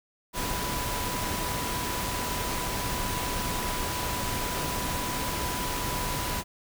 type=tone in noise; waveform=sine; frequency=987.8 Hz; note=B5; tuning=in tune; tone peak=-35 dBFS; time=0.33-6.44 s; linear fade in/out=50 ms; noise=pink; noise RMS=-31 dBFS; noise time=0.33-6.44 s; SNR=-7 dB; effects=none